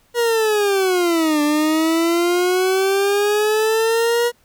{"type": "linear two-way sweep", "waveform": "40% pulse", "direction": "down then up", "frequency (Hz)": [480.9, 293.7, 480.9], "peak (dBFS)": -14, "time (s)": [0.14, 4.32], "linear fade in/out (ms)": 50, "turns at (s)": 1.42, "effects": ["pink hiss -58 dBFS RMS until 4.44 s"]}